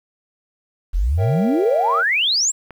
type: exponential sweep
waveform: sine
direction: up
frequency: 38.28 to 7902 Hz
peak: -15 dBFS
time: 0.93-2.52 s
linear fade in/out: 20 ms
type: chord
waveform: triangle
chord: A# diminished seventh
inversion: none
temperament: equal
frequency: 466.2 / 554.4 / 659.3 / 784 Hz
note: A#4 / C#5 / E5 / G5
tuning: 0 / 0 / 0 / 0 cents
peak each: -23 / -28 / -25 / -28 dBFS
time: 1.17-2.04 s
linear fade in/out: 50 ms
type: click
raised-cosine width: 0.5 ms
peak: -22 dBFS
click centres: 2.707 s
effects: 8-bit